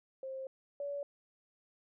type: tone pair in turn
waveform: sine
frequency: 530 / 569.8 Hz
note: C5 / C#5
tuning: +22 / +48 cents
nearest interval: minor second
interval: 126 cents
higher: second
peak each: -39 / -36 dBFS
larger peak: second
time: 0.23-0.47 / 0.8-1.03 s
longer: first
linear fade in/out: 2 ms
effects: none